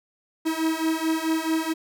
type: beating tone pair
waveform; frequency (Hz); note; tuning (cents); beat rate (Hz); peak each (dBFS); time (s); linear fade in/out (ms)
45% pulse; 318.6 / 323.2; D#4 / E4; +41 / -34; 4.6; -26 / -25; 0.45-1.74; 20
effects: none